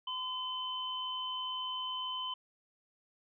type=tone pair together; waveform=sine; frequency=1019 / 3054 Hz; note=C6 / G7; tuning=-46 / -46 cents; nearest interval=octave + perfect fifth; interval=1900 cents; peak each=-39 / -37 dBFS; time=0.07-2.34 s; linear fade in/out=5 ms; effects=none